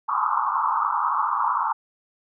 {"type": "band-pass noise", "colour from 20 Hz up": "white", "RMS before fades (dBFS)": -23, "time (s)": [0.08, 1.73], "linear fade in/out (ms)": 10, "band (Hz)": [850, 1300], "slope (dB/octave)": 96, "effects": []}